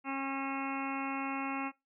harmonic tone with a mistuned harmonic, 271.6 Hz, C#4, 35 cents flat, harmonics 1 / 2 / 3 / 4 / 5 / 6 / 7 / 8 / 9 / 10, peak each -37 / -48 / -40 / -42 / -44 / -52 / -52 / -44 / -46 / -46 dBFS, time 0.04-1.72 s, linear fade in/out 50 ms, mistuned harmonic 9, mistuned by +30 cents, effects noise-tail reverb RT60 0.2 s tail -20 dB re dry

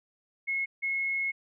sine tone pair in turn, 2173 / 2173 Hz, C#7 / C#7, -35 / -35 cents, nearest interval unison, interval 0 cents, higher neither, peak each -27 / -27 dBFS, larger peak neither, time 0.47-0.66 / 0.82-1.32 s, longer second, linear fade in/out 20 ms, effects none

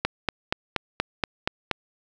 click train, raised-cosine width 0.3 ms, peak -6 dBFS, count 8, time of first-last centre 0.05-1.713 s, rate 4.21 Hz, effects none

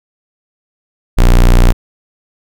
square tone, 29.94 Hz, A#0, 47 cents sharp, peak -4 dBFS, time 1.17-1.73 s, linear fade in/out 20 ms, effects none

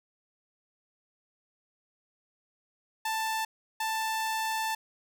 sawtooth tone bursts at uneven times, 884 Hz, A5, 8 cents sharp, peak -25 dBFS, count 2, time 3.05-3.45 / 3.8-4.75 s, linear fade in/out 5 ms, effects none

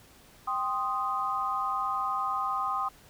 sine chord, C minor, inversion second, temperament equal, 784 / 1046.5 / 1244.5 Hz, G5 / C6 / Eb6, 0 / 0 / 0 cents, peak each -34 / -32 / -30 dBFS, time 0.47-2.89 s, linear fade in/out 10 ms, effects pink hiss -56 dBFS RMS until 3.09 s

